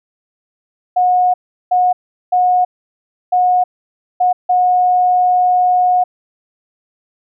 sine tone bursts at uneven times, 726 Hz, F#5, 33 cents flat, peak -9 dBFS, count 6, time 0.96-1.34 / 1.71-1.93 / 2.32-2.65 / 3.32-3.64 / 4.2-4.33 / 4.49-6.04 s, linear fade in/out 10 ms, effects none

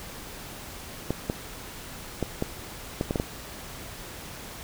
clicks, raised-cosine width 2 ms, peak -12 dBFS, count 8, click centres 1.106 / 1.299 / 2.227 / 2.424 / 3.011 / 3.109 / 3.158 / 3.199 s, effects pink hiss -41 dBFS RMS until 4.63 s

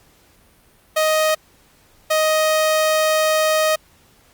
sawtooth tone bursts at uneven times, 625 Hz, D#5, 8 cents sharp, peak -11 dBFS, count 2, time 0.96-1.35 / 2.1-3.76 s, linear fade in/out 10 ms, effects pink hiss -54 dBFS RMS until 4.33 s + Opus 48 kbps

